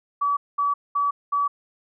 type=tone bursts; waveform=sine; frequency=1144 Hz; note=D6; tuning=46 cents flat; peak=-19 dBFS; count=4; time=0.21-1.48 s; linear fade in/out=10 ms; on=160 ms; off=210 ms; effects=none